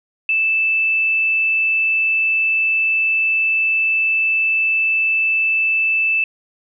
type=tone; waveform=sine; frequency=2637 Hz; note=E7; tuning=in tune; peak=-14 dBFS; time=0.29-6.24 s; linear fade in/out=2 ms; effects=none